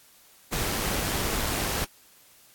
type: noise with amplitude modulation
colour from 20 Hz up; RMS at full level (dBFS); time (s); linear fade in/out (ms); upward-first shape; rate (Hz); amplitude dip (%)
pink; -27; 0.52-1.85; 10; sine; 104; 25
effects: white hiss -56 dBFS RMS until 2.54 s + AAC 64 kbps